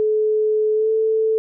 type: tone with pitch glide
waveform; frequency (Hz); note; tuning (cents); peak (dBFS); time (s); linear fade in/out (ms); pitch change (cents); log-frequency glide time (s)
sine; 430 to 440.6; A4 to A4; -40 to +2; -15; 0-1.38; 0; +42; 0.74-0.9
effects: none